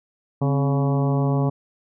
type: harmonic tone with a mistuned harmonic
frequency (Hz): 140.4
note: C#3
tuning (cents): +22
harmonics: 1 / 2 / 3 / 4 / 5 / 6 / 7 / 8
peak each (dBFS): -19 / -25 / -29 / -31 / -33 / -35 / -36 / -37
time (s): 0.41-1.5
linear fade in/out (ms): 10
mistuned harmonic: 2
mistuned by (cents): -83
effects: none